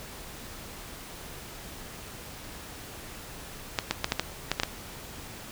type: clicks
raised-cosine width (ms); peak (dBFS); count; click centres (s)
0.2; -7; 8; 3.788 / 3.91 / 4.044 / 4.121 / 4.196 / 4.516 / 4.599 / 4.634
effects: pink hiss -43 dBFS RMS until 5.51 s